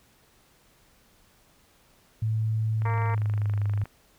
sine tone with pitch glide, 110 to 102.63 Hz, A2 to G#2, 0 to -20 cents, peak -23 dBFS, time 2.22-3.84 s, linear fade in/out 5 ms, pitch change -120 cents, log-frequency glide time 2.76-3.59 s
click train, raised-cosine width 0.5 ms, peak -27 dBFS, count 27, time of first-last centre 2.82-3.856 s, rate 25.1 Hz
harmonic tone, 230.6 Hz, A#3, 19 cents flat, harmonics 2 / 3 / 4 / 5 / 6 / 7 / 8 / 9 / 10, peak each -38 / -42 / -32 / -38 / -43 / -44 / -43 / -42 / -46 dBFS, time 2.85-3.15 s, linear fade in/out 5 ms
effects pink hiss -61 dBFS RMS until 4.18 s

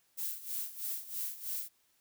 violet noise with tremolo, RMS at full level -36 dBFS, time 0.17-1.69 s, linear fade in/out 20 ms, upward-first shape sine, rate 3.1 Hz, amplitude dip 80%, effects white hiss -72 dBFS RMS until 2 s

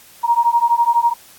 sine beating tone pair, 935 / 947 Hz, A#5 / A#5, +5 / +27 cents, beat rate 12 Hz, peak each -15 dBFS, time 0.23-1.14 s, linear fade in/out 20 ms, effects white hiss -45 dBFS RMS until 1.38 s + AAC 64 kbps

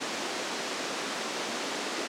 pink band-pass noise, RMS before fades -34 dBFS, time 0-2.08 s, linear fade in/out 20 ms, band 240 to 7200 Hz, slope 24 dB/octave, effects none

